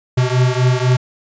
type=beating tone pair; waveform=square; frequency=124.7 / 128.7 Hz; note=B2 / C3; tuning=+17 / -28 cents; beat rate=4 Hz; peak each=-15 / -17 dBFS; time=0.17-0.97 s; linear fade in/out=10 ms; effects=resampled to 16000 Hz